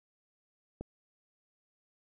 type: click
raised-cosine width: 2 ms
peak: -26 dBFS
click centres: 0.81 s
effects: none